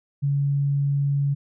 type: tone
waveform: sine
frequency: 141.1 Hz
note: C#3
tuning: 31 cents sharp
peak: -19 dBFS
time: 0.22-1.35 s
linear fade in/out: 20 ms
effects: none